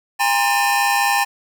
square tone cluster, 810 / 934 / 1044 / 1789 / 2541 Hz, G#5 / A#5 / C6 / A6 / D#7, -43 / +3 / -4 / +28 / +36 cents, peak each -19 / -24 / -26 / -22 / -26 dBFS, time 0.19-1.25 s, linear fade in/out 20 ms, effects 8-bit

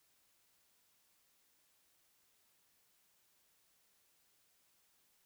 silence, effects white hiss -74 dBFS RMS until 5.25 s

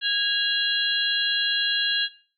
sine tone cluster, 1645 / 2813 / 3316 / 4055 Hz, G#6 / F7 / G#7 / B7, -17 / +12 / -3 / +45 cents, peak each -26 dBFS, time 0.01-2.09 s, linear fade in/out 50 ms, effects noise-tail reverb RT60 0.4 s tail -17 dB re dry + MP3 48 kbps

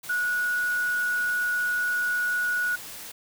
sine tone in noise, 1462 Hz, F#6, 21 cents flat, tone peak -23 dBFS, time 0.09-2.76 s, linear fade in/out 10 ms, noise white, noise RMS -40 dBFS, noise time 0.03-3.12 s, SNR +14 dB, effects none

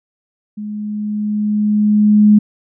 sine tone with level ramp, 210 Hz, G#3, 19 cents sharp, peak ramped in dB -23 to -4 dBFS, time 0.57-2.39 s, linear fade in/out 10 ms, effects none

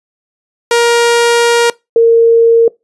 sawtooth / sine tone pair in turn, 471.4 / 460.4 Hz, A#4 / A#4, +19 / -22 cents, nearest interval unison, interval 41 cents, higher first, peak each -3 dBFS, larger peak neither, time 0.71-1.7 / 1.96-2.68 s, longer first, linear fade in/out 2 ms, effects noise-tail reverb RT60 0.2 s tail -22 dB re dry + resampled to 24000 Hz

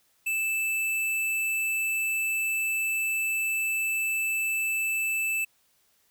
square tone, 2637 Hz, E7, in tune, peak -26 dBFS, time 0.26-5.45 s, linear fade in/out 10 ms, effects white hiss -67 dBFS RMS until 6.1 s

